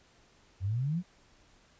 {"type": "exponential sweep", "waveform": "sine", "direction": "up", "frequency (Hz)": [89, 188.3], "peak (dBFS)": -28, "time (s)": [0.6, 1.03], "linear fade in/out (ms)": 50, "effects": ["pink hiss -63 dBFS RMS until 1.79 s", "resampled to 16000 Hz"]}